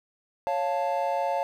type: chord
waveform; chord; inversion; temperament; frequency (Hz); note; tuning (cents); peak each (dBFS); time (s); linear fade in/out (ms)
triangle; Db augmented; none; equal; 554.4 / 698.5 / 880; Db5 / F5 / A5; 0 / 0 / 0; -27; 0.47-1.43; 0
effects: 10-bit